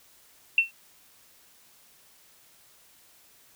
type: tone with exponential decay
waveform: sine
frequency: 2700 Hz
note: E7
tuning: 41 cents sharp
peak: -13 dBFS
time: 0.58-0.71 s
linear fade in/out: 2 ms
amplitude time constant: 28 ms
effects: white hiss -58 dBFS RMS until 3.55 s